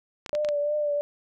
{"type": "clicks", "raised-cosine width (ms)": 0.2, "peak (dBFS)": -18, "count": 5, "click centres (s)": [0.262, 0.294, 0.351, 0.448, 0.488]}
{"type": "tone with vibrato", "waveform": "sine", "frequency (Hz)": 590, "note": "D5", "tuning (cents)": 8, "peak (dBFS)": -23, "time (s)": [0.33, 1.01], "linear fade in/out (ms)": 0, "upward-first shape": "triangle", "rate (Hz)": 2.9, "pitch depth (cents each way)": 38}
{"effects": []}